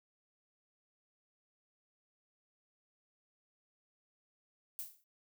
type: noise with exponential decay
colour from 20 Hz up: violet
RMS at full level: -39 dBFS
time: 4.79-5.04 s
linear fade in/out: 0 ms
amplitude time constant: 53 ms
effects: noise-tail reverb RT60 0.1 s tail -24 dB re dry